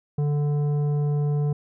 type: tone with tanh clipping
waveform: sine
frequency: 146.5 Hz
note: D3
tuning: 4 cents flat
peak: -22 dBFS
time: 0.18-1.53 s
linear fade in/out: 5 ms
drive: 10 dB
effects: none